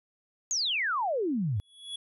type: exponential sweep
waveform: sine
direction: down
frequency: 6870 to 92.5 Hz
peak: -26 dBFS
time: 0.51-1.6 s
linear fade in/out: 0 ms
type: tone with exponential growth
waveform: square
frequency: 3374 Hz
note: G#7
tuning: 27 cents sharp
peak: -33 dBFS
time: 1.56-1.96 s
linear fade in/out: 5 ms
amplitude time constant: 85 ms
effects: resampled to 32000 Hz